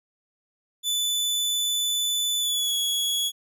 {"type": "tone with pitch glide", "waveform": "sawtooth", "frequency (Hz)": [3493, 3353], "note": ["A7", "G#7"], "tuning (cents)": [-13, 16], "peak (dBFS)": -20, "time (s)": [0.83, 3.32], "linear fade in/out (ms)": 50, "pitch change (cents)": -71, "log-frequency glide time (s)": [2.39, 2.75], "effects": []}